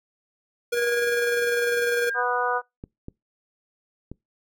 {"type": "tone with tremolo", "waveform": "square", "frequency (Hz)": 478.6, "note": "A#4", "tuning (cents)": 46, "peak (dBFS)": -22, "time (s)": [0.72, 2.1], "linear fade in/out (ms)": 10, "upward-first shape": "square", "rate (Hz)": 20, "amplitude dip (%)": 30}
{"type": "tone with pitch glide", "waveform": "sine", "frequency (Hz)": [1641, 1605.4], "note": ["G#6", "G6"], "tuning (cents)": [-21, 41], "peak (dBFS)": -26, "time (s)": [0.74, 2.24], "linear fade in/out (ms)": 50, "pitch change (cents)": -38, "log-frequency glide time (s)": [1.04, 1.97]}
{"type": "harmonic tone", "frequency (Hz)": 245.9, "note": "B3", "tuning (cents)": -7, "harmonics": [2, 3, 4, 5, 6], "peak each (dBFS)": [-28, -28, -28, -28, -28], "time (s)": [2.14, 2.62], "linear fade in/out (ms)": 50}
{"type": "clicks", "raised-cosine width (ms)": 3, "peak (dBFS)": -23, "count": 3, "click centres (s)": [2.839, 3.084, 4.116]}
{"effects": ["noise-tail reverb RT60 0.2 s tail -25 dB re dry"]}